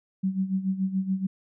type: tone with tremolo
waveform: sine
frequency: 190.4 Hz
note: F#3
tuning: 50 cents sharp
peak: -21 dBFS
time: 0.23-1.27 s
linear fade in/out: 10 ms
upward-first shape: sine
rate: 7 Hz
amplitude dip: 75%
effects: none